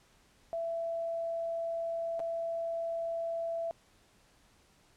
sine tone with dropouts, 667 Hz, E5, 20 cents sharp, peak -32 dBFS, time 0.53-3.71 s, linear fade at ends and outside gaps 0 ms, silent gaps 2.194-2.201 s, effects pink hiss -65 dBFS RMS until 4.96 s + low-pass 10000 Hz 12 dB/octave

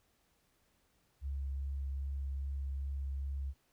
sine tone with vibrato, 68.6 Hz, C#2, 17 cents flat, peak -35 dBFS, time 1.21-3.54 s, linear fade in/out 50 ms, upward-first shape sine, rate 2.5 Hz, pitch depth 12 cents each way, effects pink hiss -74 dBFS RMS until 3.72 s

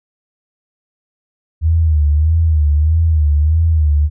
sine tone with vibrato, 77.78 Hz, D#2, in tune, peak -9 dBFS, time 1.61-4.1 s, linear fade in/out 50 ms, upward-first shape sine, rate 1.6 Hz, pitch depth 100 cents each way, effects none

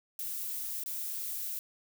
violet noise with dropouts, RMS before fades -37 dBFS, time 0.19-1.59 s, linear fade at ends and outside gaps 1 ms, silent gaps 0.837-0.86 s, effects none

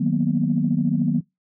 sine chord, B major seventh, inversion first, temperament equal, 155.56 / 185 / 233.1 / 246.9 Hz, D#3 / F#3 / A#3 / B3, 0 / 0 / 0 / 0 cents, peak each -23 dBFS, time 0-1.21 s, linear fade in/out 10 ms, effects noise-tail reverb RT60 0.2 s tail -24 dB re dry + tanh soft clip ceiling -7 dBFS

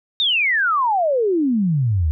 sine exponential sweep, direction down, 3767 to 72 Hz, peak -15 dBFS, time 0.2-2.11 s, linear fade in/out 0 ms, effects none

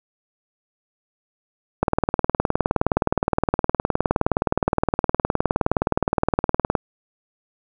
click train, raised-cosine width 1 ms, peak -3 dBFS, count 96, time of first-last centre 1.83-6.752 s, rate 19.3 Hz, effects none

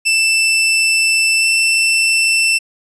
sawtooth tone with pitch glide, 2657 to 2674 Hz, E7 to E7, +13 to +24 cents, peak -8 dBFS, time 0.05-2.59 s, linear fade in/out 20 ms, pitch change +11 cents, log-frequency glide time 1.39-1.46 s, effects resampled to 24000 Hz

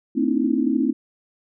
sine tone cluster, 227.4 / 263.4 / 294.2 / 307.5 / 330.4 Hz, A#3 / C4 / D4 / D#4 / E4, -43 / +12 / +3 / -20 / +4 cents, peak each -24 / -21 / -28 / -25 / -26 dBFS, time 0.15-0.93 s, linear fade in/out 20 ms, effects none

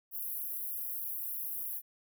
pink high-pass noise, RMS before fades -38 dBFS, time 0.11-1.82 s, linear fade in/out 50 ms, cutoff 11000 Hz, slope 96 dB/octave, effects none

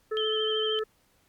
harmonic tone, 434.5 Hz, A4, 22 cents flat, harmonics 1 / 3 / 4, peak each -27 / -37 / -42 dBFS, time 0.11-0.84 s, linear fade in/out 10 ms
sine tone with vibrato, 3114 Hz, G7, 12 cents flat, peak -28 dBFS, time 0.17-0.79 s, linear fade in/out 0 ms, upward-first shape sine, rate 13 Hz, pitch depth 36 cents each way
effects pink hiss -66 dBFS RMS until 1.28 s + MP3 96 kbps

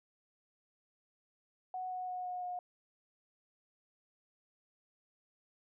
sine tone with pitch steps, 740 / 734.9 / 729.8 / 724.8 / 719.8 Hz, F#5 / F#5 / F#5 / F#5 / F#5, 0 / -12 / -24 / -36 / -48 cents, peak -37 dBFS, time 1.74-2.59 s, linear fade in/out 2 ms, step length 170 ms, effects none

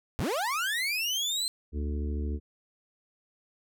30% pulse linear sweep, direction up, 48.23 to 4162 Hz, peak -25 dBFS, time 0.19-1.48 s, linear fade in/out 0 ms
harmonic tone, 73.42 Hz, D2, in tune, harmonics 1 / 3 / 4 / 5 / 6, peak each -29 / -39 / -41 / -43 / -45 dBFS, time 1.72-2.4 s, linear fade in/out 50 ms
effects none

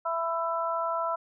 harmonic tone, 332.1 Hz, E4, 13 cents sharp, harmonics 2 / 3 / 4, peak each -31 / -31 / -31 dBFS, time 0.05-1.16 s, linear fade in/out 10 ms, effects none

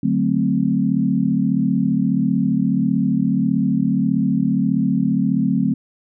sine chord, D dominant seventh, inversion none, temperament equal, 146.83 / 185 / 220 / 261.6 Hz, D3 / F#3 / A3 / C4, 0 / 0 / 0 / 0 cents, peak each -24 / -20 / -20 / -20 dBFS, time 0.03-5.74 s, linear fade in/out 5 ms, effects none

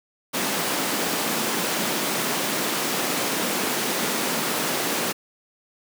pink high-pass noise, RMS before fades -25 dBFS, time 0.33-5.13 s, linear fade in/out 20 ms, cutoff 190 Hz, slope 24 dB/octave, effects none

